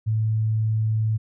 sine tone, 109.7 Hz, A2, 5 cents flat, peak -19 dBFS, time 0.06-1.18 s, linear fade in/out 20 ms, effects none

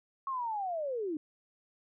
sine linear sweep, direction down, 1102 to 290.3 Hz, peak -32 dBFS, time 0.27-1.17 s, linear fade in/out 2 ms, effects none

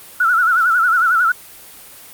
sine tone with vibrato, 1396.9 Hz, F6, in tune, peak -11 dBFS, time 0.2-1.32 s, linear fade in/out 5 ms, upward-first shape sine, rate 11 Hz, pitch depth 110 cents each way, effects white hiss -39 dBFS RMS until 2.13 s + Opus 32 kbps

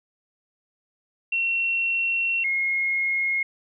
sine tone pair in turn, 2723 / 2154 Hz, F7 / C7, -44 / +50 cents, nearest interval major third, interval 406 cents, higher first, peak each -21 dBFS, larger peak neither, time 1.32-2.44 / 2.44-3.43 s, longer first, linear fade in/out 5 ms, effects none

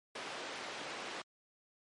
pink band-pass noise, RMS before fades -44 dBFS, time 0.15-1.22 s, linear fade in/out 5 ms, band 410 to 4300 Hz, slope 12 dB/octave, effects MP3 48 kbps

